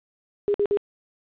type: tone bursts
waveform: sine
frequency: 408.4 Hz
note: G#4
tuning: 29 cents flat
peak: -18 dBFS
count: 3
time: 0.48-0.772 s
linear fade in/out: 0 ms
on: 62 ms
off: 53 ms
effects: resampled to 8000 Hz + 9-bit